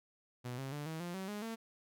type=tone with pitch steps; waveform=sawtooth; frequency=123.4 / 134.57 / 146.75 / 160.03 / 174.51 / 190.31 / 207.5 / 226.3 Hz; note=B2 / C3 / D3 / D#3 / F3 / F#3 / G#3 / A3; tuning=-1 / +49 / -1 / +49 / -1 / +49 / -1 / +49 cents; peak=-36 dBFS; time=0.44-1.56 s; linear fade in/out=20 ms; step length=140 ms; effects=none